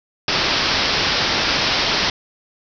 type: low-pass noise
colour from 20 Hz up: white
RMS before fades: -19 dBFS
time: 0.28-2.1 s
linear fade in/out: 2 ms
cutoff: 5500 Hz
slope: 96 dB/octave
effects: none